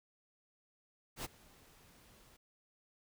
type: noise with ADSR envelope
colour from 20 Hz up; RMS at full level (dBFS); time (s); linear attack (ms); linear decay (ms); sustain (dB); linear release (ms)
pink; -39; 1.16-2.37; 87; 20; -24; 9
effects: none